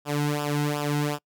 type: tone with flanger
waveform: sawtooth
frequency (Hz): 146.83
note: D3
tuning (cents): 0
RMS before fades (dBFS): -26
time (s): 0.05-1.19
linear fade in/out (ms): 50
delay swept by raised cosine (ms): 0.47 to 1.77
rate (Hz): 2.7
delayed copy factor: -0.8
effects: noise-tail reverb RT60 0.1 s tail -26 dB re dry